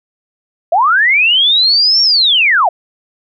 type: linear two-way sweep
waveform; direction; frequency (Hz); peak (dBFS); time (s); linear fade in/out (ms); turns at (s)
sine; up then down; 622.3 to 5560 to 622; -7; 0.72-2.69; 5; 2.02
effects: none